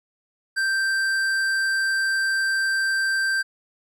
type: tone with tanh clipping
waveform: triangle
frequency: 1568 Hz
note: G6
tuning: in tune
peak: -22 dBFS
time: 0.56-3.43 s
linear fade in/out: 20 ms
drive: 17 dB
effects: none